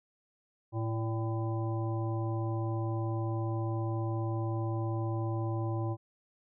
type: harmonic tone with a mistuned harmonic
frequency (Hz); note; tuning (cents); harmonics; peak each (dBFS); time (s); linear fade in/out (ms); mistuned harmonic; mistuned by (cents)
111.9; A2; +30; 1 / 3 / 5 / 7 / 9; -31 / -37 / -43 / -43 / -45; 0.72-5.97; 50; 5; +46
effects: none